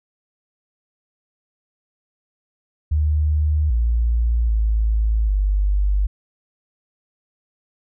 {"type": "tone with pitch steps", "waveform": "sine", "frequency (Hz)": [75.7, 57.8, 54.2, 49.49], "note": ["D#2", "A#1", "A1", "G1"], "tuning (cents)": [-47, -14, -25, 17], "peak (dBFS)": -15, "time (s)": [2.91, 6.07], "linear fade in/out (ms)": 10, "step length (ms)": 790, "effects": []}